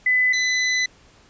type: tone pair in turn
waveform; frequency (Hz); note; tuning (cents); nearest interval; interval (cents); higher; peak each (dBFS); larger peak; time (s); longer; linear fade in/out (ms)
sine / sawtooth; 2006 / 2006; B6 / B6; +26 / +26; unison; 0; neither; -15; neither; 0.06-0.33 / 0.33-0.86; second; 5
effects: pink hiss -53 dBFS RMS until 1.29 s + resampled to 16000 Hz